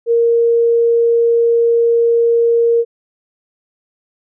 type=tone; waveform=sine; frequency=466.2 Hz; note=A#4; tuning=in tune; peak=-9 dBFS; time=0.06-2.85 s; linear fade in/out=50 ms; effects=none